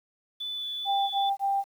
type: tone with vibrato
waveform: sine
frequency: 3476 Hz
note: A7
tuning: 22 cents flat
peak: -31 dBFS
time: 0.4-1.3 s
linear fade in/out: 10 ms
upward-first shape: sine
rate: 2.4 Hz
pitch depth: 8 cents each way
type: tone bursts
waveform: sine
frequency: 791 Hz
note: G5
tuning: 15 cents sharp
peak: -23 dBFS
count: 3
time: 0.85-1.642 s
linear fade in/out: 50 ms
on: 250 ms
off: 21 ms
effects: 9-bit